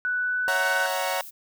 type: tone with pitch glide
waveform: sine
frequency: 1485 to 1499.7 Hz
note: F#6 to F#6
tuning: +6 to +23 cents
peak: -23 dBFS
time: 0.05-0.86 s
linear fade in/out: 0 ms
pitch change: +17 cents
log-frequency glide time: 0.17-0.61 s
type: chord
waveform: sawtooth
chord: F# dominant seventh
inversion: second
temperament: equal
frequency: 554.4 / 659.3 / 740 / 932.3 Hz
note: C#5 / E5 / F#5 / A#5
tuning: 0 / 0 / 0 / 0 cents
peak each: -26 / -29 / -26 / -27 dBFS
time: 0.48-1.21 s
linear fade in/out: 0 ms
type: noise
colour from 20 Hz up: violet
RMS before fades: -41 dBFS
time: 0.88-1.31 s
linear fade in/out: 20 ms
effects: none